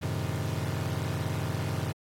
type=chord; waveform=40% pulse; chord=F# diminished seventh; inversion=none; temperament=equal; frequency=92.5 / 110 / 130.81 / 155.56 Hz; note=F#2 / A2 / C3 / Eb3; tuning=0 / 0 / 0 / 0 cents; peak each=-34 dBFS; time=0.01-1.93 s; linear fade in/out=20 ms; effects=AAC 48 kbps